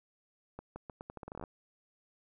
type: accelerating click train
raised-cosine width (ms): 1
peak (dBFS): -29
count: 15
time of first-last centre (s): 0.59-1.438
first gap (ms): 170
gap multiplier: 0.81
effects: none